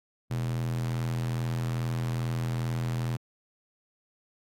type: tone with high-pass filter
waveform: square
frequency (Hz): 41.2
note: E1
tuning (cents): 0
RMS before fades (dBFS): -30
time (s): 0.3-3.17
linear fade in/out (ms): 10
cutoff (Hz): 120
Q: 2.9
effects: AAC 48 kbps